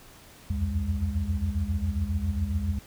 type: tone cluster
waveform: sine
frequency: 66.6 / 81.6 / 88.9 / 204 Hz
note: C2 / E2 / F2 / G#3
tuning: +31 / -17 / +31 / -31 cents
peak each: -32 / -28 / -31 / -33 dBFS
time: 0.5-2.79 s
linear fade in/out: 5 ms
effects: pink hiss -51 dBFS RMS until 2.86 s